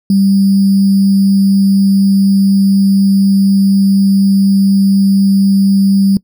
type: tone with sample-and-hold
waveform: sine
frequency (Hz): 195.9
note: G3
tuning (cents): -1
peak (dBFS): -6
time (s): 0.1-6.17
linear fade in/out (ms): 2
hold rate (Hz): 4900
effects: noise-tail reverb RT60 0.1 s tail -22 dB re dry